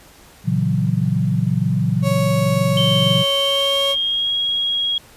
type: chord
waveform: sine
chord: F# dominant seventh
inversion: first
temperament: equal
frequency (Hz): 116.54 / 138.59 / 164.81 / 185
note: A#2 / C#3 / E3 / F#3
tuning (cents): 0 / 0 / 0 / 0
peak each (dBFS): -21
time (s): 0.44-3.25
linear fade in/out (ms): 50
type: tone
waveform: 35% pulse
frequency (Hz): 554.4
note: C#5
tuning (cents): 0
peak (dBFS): -18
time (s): 2.02-3.96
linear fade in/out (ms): 50
type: tone with pitch glide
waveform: sine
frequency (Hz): 3118 to 3294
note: G7 to G#7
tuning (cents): -10 to -15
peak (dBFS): -17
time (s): 2.77-4.98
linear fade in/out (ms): 2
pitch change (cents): +95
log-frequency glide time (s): 3.36-4.32
effects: pink hiss -46 dBFS RMS until 5.16 s + resampled to 32000 Hz